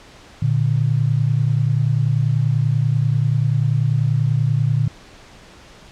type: tone pair together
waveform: sine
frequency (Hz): 116.54 / 146.83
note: A#2 / D3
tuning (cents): 0 / 0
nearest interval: major third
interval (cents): 400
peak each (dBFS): -17 / -18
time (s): 0.42-4.88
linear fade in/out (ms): 5
effects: pink hiss -44 dBFS RMS until 5.91 s + low-pass 6000 Hz 12 dB/octave